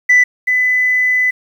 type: tone pair in turn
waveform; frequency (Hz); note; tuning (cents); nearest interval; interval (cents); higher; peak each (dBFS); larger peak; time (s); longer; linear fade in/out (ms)
sine; 1987 / 2004; B6 / B6; +10 / +25; unison; 15; second; -4 / -10; first; 0.09-0.24 / 0.47-1.31; second; 10
effects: tanh soft clip ceiling -4 dBFS + 7-bit